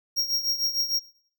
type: tone with tremolo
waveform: square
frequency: 5588 Hz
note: F8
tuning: in tune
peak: -21 dBFS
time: 0.16-1 s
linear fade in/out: 20 ms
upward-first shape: triangle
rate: 6.6 Hz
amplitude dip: 80%
effects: noise-tail reverb RT60 0.6 s tail -21 dB re dry